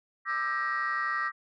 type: chord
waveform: sine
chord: E half-diminished seventh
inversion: third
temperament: just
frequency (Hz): 1186.7 / 1318.5 / 1582.2 / 1898.7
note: D6 / E6 / G6 / Bb6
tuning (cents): +18 / 0 / +16 / +31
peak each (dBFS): -31 / -33 / -35 / -30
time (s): 0.25-1.32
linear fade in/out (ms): 50
effects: tanh soft clip ceiling -22 dBFS